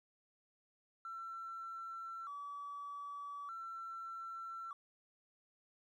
triangle tone with vibrato, 1242 Hz, D#6, 3 cents flat, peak -40 dBFS, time 1.05-4.73 s, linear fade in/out 2 ms, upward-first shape square, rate 0.41 Hz, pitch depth 140 cents each way, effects tanh soft clip ceiling -41 dBFS

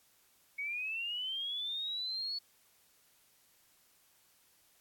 sine linear sweep, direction up, 2217 to 4435 Hz, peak -35 dBFS, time 0.58-2.39 s, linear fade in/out 10 ms, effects white hiss -68 dBFS RMS until 4.8 s + AAC 64 kbps

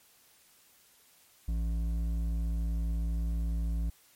sine tone with hard clipping, 56.2 Hz, A1, 37 cents sharp, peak -30 dBFS, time 1.48-3.9 s, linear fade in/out 5 ms, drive 8 dB, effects white hiss -62 dBFS RMS until 4.15 s + MP3 64 kbps

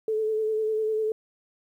sine tone with vibrato, 435.2 Hz, A4, 19 cents flat, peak -23 dBFS, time 0.08-1.12 s, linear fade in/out 2 ms, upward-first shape sine, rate 10 Hz, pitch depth 26 cents each way, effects 10-bit

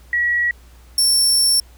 sine / 25% pulse tone pair in turn, 1922 / 5436 Hz, B6 / F8, -48 / -48 cents, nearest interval octave + tritone, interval 1800 cents, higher second, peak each -15 / -8 dBFS, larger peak second, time 0.13-0.51 / 0.98-1.6 s, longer second, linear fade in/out 2 ms, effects added 60 Hz sine -43 dBFS peak until 1.77 s + pink hiss -52 dBFS RMS until 1.77 s

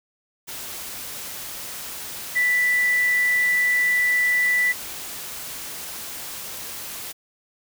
sine tone in noise, 1975.5 Hz, B6, in tune, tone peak -17 dBFS, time 2.35-4.73 s, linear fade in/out 20 ms, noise white, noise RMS -34 dBFS, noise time 0.47-7.13 s, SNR +14 dB, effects none

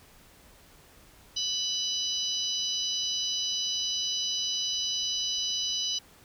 harmonic tone, 991 Hz, B5, 6 cents sharp, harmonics 3 / 4 / 5 / 6, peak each -32 / -33 / -34 / -35 dBFS, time 1.36-5.99 s, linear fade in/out 10 ms, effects pink hiss -56 dBFS RMS until 6.24 s

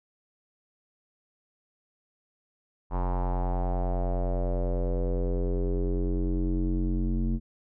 square tone with low-pass filter sweep, 44.97 Hz, F#1, 49 cents flat, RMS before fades -27 dBFS, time 2.9-7.4 s, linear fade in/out 50 ms, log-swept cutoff 960 to 250 Hz, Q 4.2, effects none

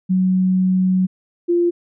sine tone pair in turn, 185.8 / 346.6 Hz, F#3 / F4, +7 / -13 cents, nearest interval major seventh, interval 1080 cents, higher second, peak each -13 dBFS, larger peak neither, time 0.09-1.07 / 1.48-1.71 s, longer first, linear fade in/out 20 ms, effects none

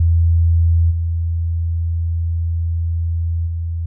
sine tone with level steps, 83.5 Hz, E2, 23 cents sharp, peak -10 / -16 / -19 dBFS, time 0-3.86 s, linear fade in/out 5 ms, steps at 0.9 / 3.46 s, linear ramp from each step 20 ms, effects none

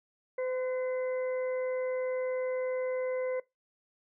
harmonic tone with a mistuned harmonic, 511 Hz, C5, 41 cents flat, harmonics 1 / 2 / 3 / 4, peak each -30 / -46 / -51 / -44 dBFS, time 0.38-3.4 s, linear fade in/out 5 ms, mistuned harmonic 3, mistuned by -28 cents, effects noise-tail reverb RT60 0.2 s tail -21 dB re dry

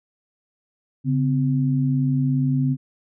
sine tone pair together, 139.9 / 257.2 Hz, C#3 / C4, +16 / -30 cents, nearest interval major seventh, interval 1054 cents, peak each -19 / -22 dBFS, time 1.04-2.77 s, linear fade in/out 50 ms, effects none

